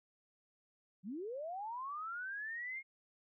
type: linear sweep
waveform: sine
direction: up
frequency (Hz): 166.7 to 2163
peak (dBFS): -40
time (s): 1.03-2.83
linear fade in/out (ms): 50
effects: none